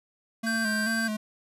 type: tone with vibrato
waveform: square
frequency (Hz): 220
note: A3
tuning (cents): 0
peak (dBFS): -29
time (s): 0.43-1.17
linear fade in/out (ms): 10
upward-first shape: square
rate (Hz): 2.3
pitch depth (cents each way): 48
type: tone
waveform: square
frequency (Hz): 1568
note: G6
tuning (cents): 0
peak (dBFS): -28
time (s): 0.46-1.08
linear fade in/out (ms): 10
effects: resampled to 32000 Hz